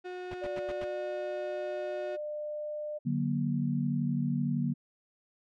35% pulse tone, 363 Hz, F#4, 33 cents flat, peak -36 dBFS, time 0.04-2.17 s, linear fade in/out 20 ms
pink noise bursts, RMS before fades -42 dBFS, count 5, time 0.31-0.843 s, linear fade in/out 2 ms, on 33 ms, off 92 ms
sine tone with pitch glide, 585 to 600.1 Hz, D5 to D5, -7 to +37 cents, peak -34 dBFS, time 0.41-2.99 s, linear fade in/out 20 ms, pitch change +44 cents, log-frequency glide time 0.63-1.02 s
sine chord, D augmented, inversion none, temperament equal with one note detuned, 146.83 / 185 / 237.7 Hz, D3 / F#3 / A#3, 0 / 0 / +34 cents, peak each -31 / -34 / -31 dBFS, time 3.05-4.74 s, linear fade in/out 20 ms
effects low-pass 3000 Hz 12 dB/octave

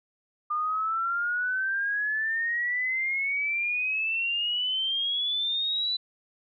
sine exponential sweep, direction up, 1205 to 4000 Hz, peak -25 dBFS, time 0.5-5.97 s, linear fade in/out 10 ms, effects none

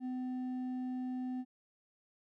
sine tone with hard clipping, 253.8 Hz, B3, 47 cents sharp, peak -37 dBFS, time 0-1.45 s, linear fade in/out 50 ms, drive 4 dB, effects none

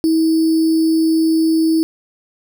sine tone with sample-and-hold, 321.7 Hz, E4, 42 cents flat, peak -11 dBFS, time 0.04-1.83 s, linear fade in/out 0 ms, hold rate 4900 Hz, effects none

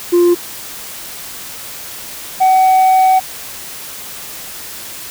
sine tone pair in turn, 349.2 / 753.3 Hz, F4 / F#5, 0 / +31 cents, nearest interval octave + minor second, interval 1331 cents, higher second, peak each -4 dBFS, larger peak neither, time 0.12-0.35 / 2.4-3.2 s, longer second, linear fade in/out 20 ms, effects tanh soft clip ceiling -6 dBFS + white hiss -29 dBFS RMS until 5.1 s

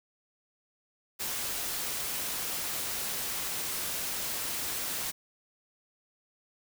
white noise, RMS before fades -34 dBFS, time 1.19-5.12 s, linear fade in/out 20 ms, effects none

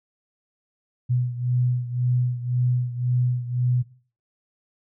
sine beating tone pair, 123.47 / 125.37 Hz, B2 / B2, 0 / +26 cents, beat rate 1.9 Hz, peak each -22 / -26 dBFS, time 1.09-3.83 s, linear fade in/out 20 ms, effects noise-tail reverb RT60 0.4 s tail -17 dB re dry

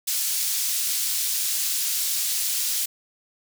pink high-pass noise, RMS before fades -25 dBFS, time 0.07-2.86 s, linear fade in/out 10 ms, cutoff 5100 Hz, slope 12 dB/octave, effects none

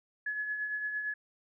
sine tone with tremolo, 1700 Hz, G#6, 40 cents sharp, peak -30 dBFS, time 0.26-1.14 s, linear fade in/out 5 ms, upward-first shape triangle, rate 8.8 Hz, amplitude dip 50%, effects none

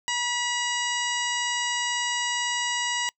harmonic tone with a mistuned harmonic, 962 Hz, B5, 46 cents flat, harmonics 1 / 2 / 3 / 4 / 5 / 6 / 7 / 8, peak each -31 / -30 / -30 / -37 / -38 / -35 / -39 / -34 dBFS, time 0.08-3.09 s, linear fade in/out 0 ms, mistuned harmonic 2, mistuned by +28 cents, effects noise-tail reverb RT60 0.1 s tail -26 dB re dry

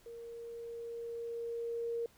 sine tone with level ramp, 466.2 Hz, A#4, in tune, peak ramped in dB -45 to -33 dBFS, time 0.06-2.06 s, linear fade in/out 2 ms, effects pink hiss -65 dBFS RMS until 2.17 s

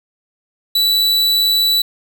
45% pulse tone, 3951 Hz, B7, in tune, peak -12 dBFS, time 0.75-1.82 s, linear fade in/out 5 ms, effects none

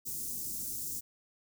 white band-stop noise, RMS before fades -38 dBFS, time 0.05-1.01 s, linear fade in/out 20 ms, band 330 to 6100 Hz, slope 24 dB/octave, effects none

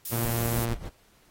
violet noise, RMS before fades -32 dBFS, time 0.05-0.65 s, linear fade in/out 5 ms
sawtooth tone, 116.54 Hz, A#2, in tune, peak -23 dBFS, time 0.11-0.75 s, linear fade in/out 20 ms
brown noise with tremolo, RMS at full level -32 dBFS, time 0.24-0.9 s, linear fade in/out 20 ms, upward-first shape triangle, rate 6.8 Hz, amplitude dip 85%
effects pink hiss -62 dBFS RMS until 1.3 s + AAC 48 kbps

